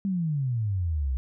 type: exponential sweep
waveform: sine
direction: down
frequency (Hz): 201 to 61.74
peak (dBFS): -24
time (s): 0.05-1.17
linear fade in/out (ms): 0
effects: none